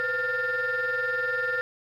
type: tone cluster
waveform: sine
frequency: 490.9 / 511 / 1408 / 1792 Hz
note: B4 / C5 / F6 / A6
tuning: -10 / -41 / +14 / +31 cents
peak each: -33 / -33 / -27 / -27 dBFS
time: 0-1.61 s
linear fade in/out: 0 ms
effects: tanh soft clip ceiling -20 dBFS + 10-bit